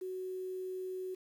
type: tone with quantisation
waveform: sine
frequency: 372 Hz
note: F#4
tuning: 9 cents sharp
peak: -37 dBFS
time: 0.01-1.15 s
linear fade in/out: 10 ms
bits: 10
effects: none